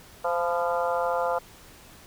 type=harmonic tone with a mistuned harmonic; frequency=173 Hz; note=F3; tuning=16 cents flat; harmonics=3 / 4 / 5 / 6 / 7 / 8; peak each=-27 / -29 / -31 / -33 / -34 / -35 dBFS; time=0.24-1.39 s; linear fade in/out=10 ms; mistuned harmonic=6; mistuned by=-45 cents; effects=pink hiss -50 dBFS RMS until 2.06 s